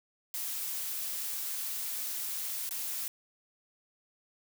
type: noise with dropouts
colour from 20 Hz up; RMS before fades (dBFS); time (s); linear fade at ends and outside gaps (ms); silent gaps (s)
blue; -36; 0.34-3.08; 1; 2.692-2.709
effects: none